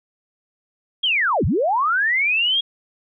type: linear two-way sweep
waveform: sine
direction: down then up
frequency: 3322 to 61.74 to 3322 Hz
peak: -16 dBFS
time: 1.03-2.61 s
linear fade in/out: 10 ms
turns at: 1.45 s
effects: none